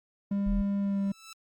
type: tone with pitch glide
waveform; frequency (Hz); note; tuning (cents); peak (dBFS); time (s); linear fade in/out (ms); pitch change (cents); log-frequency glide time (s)
triangle; 200 to 197.7; G3 to G3; +35 to +15; -24; 0.31-1.12; 5; -20; 0.8-0.99
type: tone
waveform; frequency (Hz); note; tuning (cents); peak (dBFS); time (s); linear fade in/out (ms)
sine; 41.2; E1; 0; -27; 0.46-0.62; 10
type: tone with exponential growth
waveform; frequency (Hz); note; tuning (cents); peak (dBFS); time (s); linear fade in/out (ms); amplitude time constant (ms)
10% pulse; 1319; E6; +1; -34; 0.82-1.33; 2; 110
effects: Opus 48 kbps